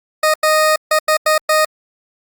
20% pulse tone bursts at uneven times, 620 Hz, D#5, 6 cents flat, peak -6 dBFS, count 6, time 0.23-0.34 / 0.43-0.76 / 0.91-0.99 / 1.08-1.17 / 1.26-1.38 / 1.49-1.65 s, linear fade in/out 5 ms, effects Opus 48 kbps

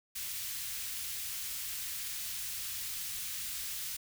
white band-stop noise, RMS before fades -39 dBFS, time 0.15-3.97 s, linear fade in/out 10 ms, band 110 to 2000 Hz, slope 12 dB/octave, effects none

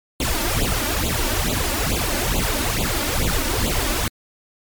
pink noise with flanger, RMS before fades -21 dBFS, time 0.2-4.08 s, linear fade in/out 2 ms, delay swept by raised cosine 0.27 to 3.47 ms, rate 2.3 Hz, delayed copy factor +1, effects MP3 96 kbps

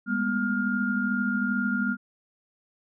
sine tone cluster, 202 / 215.1 / 244.5 / 1411 Hz, G#3 / A3 / B3 / F6, -48 / -39 / -17 / +17 cents, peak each -28 / -36 / -28 / -28 dBFS, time 0.06-1.97 s, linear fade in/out 50 ms, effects none

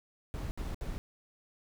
brown noise bursts, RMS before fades -37 dBFS, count 3, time 0.34-0.98 s, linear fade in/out 0 ms, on 170 ms, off 65 ms, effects none

